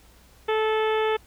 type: harmonic tone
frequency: 436 Hz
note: A4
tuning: 16 cents flat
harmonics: 1 / 2 / 3 / 4 / 5 / 6 / 7 / 8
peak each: -22 / -28 / -32 / -34 / -36 / -38 / -39 / -40 dBFS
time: 0.48-1.17 s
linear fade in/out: 10 ms
effects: added 60 Hz sine -55 dBFS peak until 1.26 s + pink hiss -56 dBFS RMS until 1.26 s